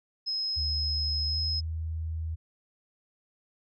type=tone; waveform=sine; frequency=5130 Hz; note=E8; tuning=48 cents flat; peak=-28 dBFS; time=0.26-1.61 s; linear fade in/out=20 ms
type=tone with pitch glide; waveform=sine; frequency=76 to 80.47 Hz; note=D#2 to E2; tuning=-40 to -41 cents; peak=-30 dBFS; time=0.56-2.36 s; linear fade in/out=20 ms; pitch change=+99 cents; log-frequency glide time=1.27-1.38 s
effects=none